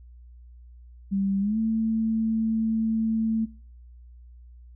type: tone with pitch glide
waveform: sine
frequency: 196 to 222.6 Hz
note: G3 to A3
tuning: 0 to +20 cents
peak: -22 dBFS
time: 1.11-3.46 s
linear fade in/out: 20 ms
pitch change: +220 cents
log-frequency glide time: 1.4-1.58 s
effects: noise-tail reverb RT60 0.5 s tail -25 dB re dry + added 60 Hz sine -45 dBFS peak until 4.75 s